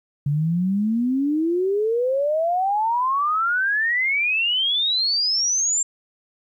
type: exponential sweep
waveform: sine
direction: up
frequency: 140 to 7459 Hz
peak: -18 dBFS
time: 0.26-5.83 s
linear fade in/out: 5 ms
effects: 10-bit